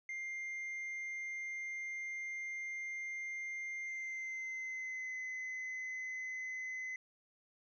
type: tone with pitch glide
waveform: triangle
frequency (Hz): 2100 to 2036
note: C7 to C7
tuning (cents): +6 to -48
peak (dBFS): -38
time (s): 0.09-6.96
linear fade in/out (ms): 2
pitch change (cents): -54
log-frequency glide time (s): 3.84-5.17
effects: resampled to 16000 Hz